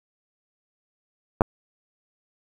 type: clicks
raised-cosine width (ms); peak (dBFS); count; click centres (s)
1; -4; 2; 1.409 / 1.418
effects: 7-bit